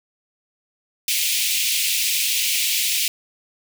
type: high-pass noise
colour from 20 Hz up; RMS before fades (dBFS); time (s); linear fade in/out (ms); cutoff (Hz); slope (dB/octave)
pink; -21; 1.08-3.08; 2; 2300; 48
effects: none